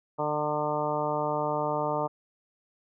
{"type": "harmonic tone", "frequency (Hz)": 150, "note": "D3", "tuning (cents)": 37, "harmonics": [1, 2, 3, 4, 5, 6, 7, 8], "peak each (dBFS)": [-37, -37, -34, -31, -35, -32, -37, -36], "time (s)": [0.18, 2.08], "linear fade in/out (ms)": 20, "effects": []}